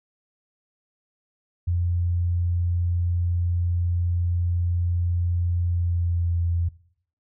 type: tone with pitch glide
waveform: sine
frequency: 87.2 to 85.5 Hz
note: F2 to F2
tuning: -2 to -36 cents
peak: -20 dBFS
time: 1.67-6.69 s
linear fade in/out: 10 ms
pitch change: -34 cents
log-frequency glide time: 5.64-6.42 s
effects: noise-tail reverb RT60 0.6 s tail -20 dB re dry